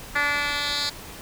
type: tone with band-pass filter sweep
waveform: 10% pulse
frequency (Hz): 289.4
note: D4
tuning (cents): -25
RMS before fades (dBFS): -25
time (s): 0.15-0.9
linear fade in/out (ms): 10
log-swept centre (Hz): 1900 to 4500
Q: 2.5
effects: pink hiss -40 dBFS RMS until 1.21 s